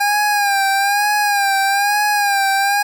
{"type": "tone with vibrato", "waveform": "25% pulse", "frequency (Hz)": 808, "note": "G#5", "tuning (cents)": -48, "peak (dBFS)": -10, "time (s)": [0, 2.83], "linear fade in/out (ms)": 10, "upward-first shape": "sine", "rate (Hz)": 1.1, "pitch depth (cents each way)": 57, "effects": ["7-bit"]}